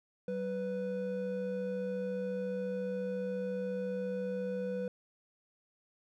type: tone pair together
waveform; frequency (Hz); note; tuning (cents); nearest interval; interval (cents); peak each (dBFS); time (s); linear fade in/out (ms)
triangle; 190 / 495.7; F#3 / B4; +46 / +6; octave + perfect fourth; 1660; -36 / -33; 0.28-4.88; 2
effects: none